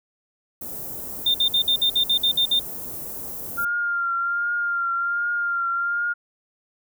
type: band-stop noise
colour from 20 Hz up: white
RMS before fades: -33 dBFS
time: 0.61-3.65 s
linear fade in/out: 5 ms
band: 570 to 15000 Hz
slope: 12 dB/octave
type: tone bursts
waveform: sine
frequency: 3616 Hz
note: A7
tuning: 47 cents sharp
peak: -16 dBFS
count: 10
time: 1.26-2.594 s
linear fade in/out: 5 ms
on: 83 ms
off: 56 ms
type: tone with vibrato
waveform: sine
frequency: 1396.9 Hz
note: F6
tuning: in tune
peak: -21 dBFS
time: 3.57-6.14 s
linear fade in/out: 20 ms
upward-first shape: triangle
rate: 1.3 Hz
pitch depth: 33 cents each way
effects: none